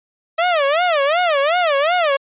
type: tone with vibrato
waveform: sawtooth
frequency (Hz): 632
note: D#5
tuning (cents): +27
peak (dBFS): -10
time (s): 0.38-2.17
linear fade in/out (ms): 10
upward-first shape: sine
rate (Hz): 2.7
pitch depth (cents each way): 240
effects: resampled to 8000 Hz